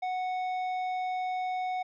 triangle tone with tanh clipping, 738 Hz, F#5, 5 cents flat, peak -31 dBFS, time 0.02-1.83 s, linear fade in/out 10 ms, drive 13 dB, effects none

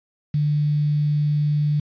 sine tone with quantisation, 148.4 Hz, D3, 18 cents sharp, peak -17 dBFS, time 0.34-1.8 s, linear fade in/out 5 ms, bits 7, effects resampled to 11025 Hz

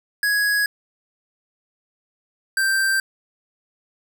square tone pair in turn, 1666 / 1568.8 Hz, G#6 / G6, +5 / +1 cents, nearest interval minor second, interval 104 cents, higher first, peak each -18 dBFS, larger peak neither, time 0.23-0.66 / 2.57-3 s, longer neither, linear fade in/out 2 ms, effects none

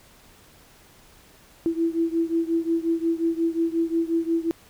sine beating tone pair, 329.6 / 335.2 Hz, E4 / E4, 0 / +29 cents, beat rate 5.6 Hz, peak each -23 / -25 dBFS, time 1.66-4.51 s, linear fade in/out 0 ms, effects pink hiss -53 dBFS RMS until 4.69 s

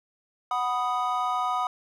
triangle chord, B major, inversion second, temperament equal, 740 / 987.8 / 1244.5 Hz, F#5 / B5 / D#6, 0 / 0 / 0 cents, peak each -27 / -28 / -26 dBFS, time 0.51-1.67 s, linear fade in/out 2 ms, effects none

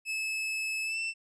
40% pulse tone with pitch glide, 2600 to 2673 Hz, E7 to E7, -24 to +23 cents, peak -30 dBFS, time 0.05-1.14 s, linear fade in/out 50 ms, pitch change +47 cents, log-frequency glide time 0.83-0.99 s, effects resampled to 22050 Hz

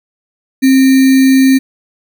sine tone with sample-and-hold, 265.2 Hz, C4, 23 cents sharp, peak -4 dBFS, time 0.62-1.59 s, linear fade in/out 20 ms, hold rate 2100 Hz, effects none

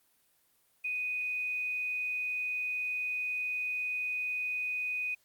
sine tone with quantisation, 2489 Hz, D#7, in tune, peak -31 dBFS, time 0.84-5.15 s, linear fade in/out 10 ms, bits 10, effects white hiss -70 dBFS RMS until 5.24 s + Opus 32 kbps

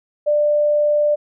sine tone, 593 Hz, D5, 17 cents sharp, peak -13 dBFS, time 0.26-1.16 s, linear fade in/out 20 ms, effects none

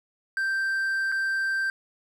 triangle tone with dropouts, 1568 Hz, G6, in tune, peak -22 dBFS, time 0.37-1.7 s, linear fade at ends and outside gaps 1 ms, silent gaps 1.118-1.122 s, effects none

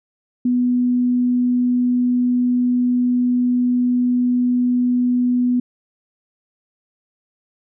sine tone, 246.9 Hz, B3, in tune, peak -14 dBFS, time 0.45-5.6 s, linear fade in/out 5 ms, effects none

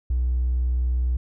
sine tone with hard clipping, 62 Hz, B1, 7 cents sharp, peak -20 dBFS, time 0.1-1.17 s, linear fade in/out 5 ms, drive 1 dB, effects none

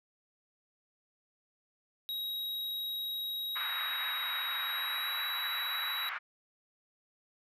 square tone with pitch glide, 3817 to 3890 Hz, A#7 to B7, +40 to -27 cents, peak -35 dBFS, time 2.09-6.09 s, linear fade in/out 0 ms, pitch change +33 cents, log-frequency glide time 4.59-5.2 s
pink band-pass noise, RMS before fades -39 dBFS, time 3.55-6.19 s, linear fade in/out 20 ms, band 1200 to 2200 Hz, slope 24 dB/octave
effects none

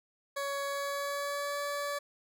20% pulse tone with pitch glide, 560 to 574.4 Hz, C#5 to D5, +18 to -39 cents, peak -28 dBFS, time 0.36-1.99 s, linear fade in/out 10 ms, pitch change +43 cents, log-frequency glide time 0.65-1.6 s, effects none

